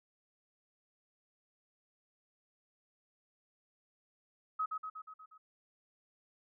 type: tone with echo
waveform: sine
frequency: 1272 Hz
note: D#6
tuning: 38 cents sharp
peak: -31 dBFS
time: 4.59-4.66 s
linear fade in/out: 10 ms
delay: 120 ms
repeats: 6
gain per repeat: -4 dB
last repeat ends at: 5.38 s
effects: none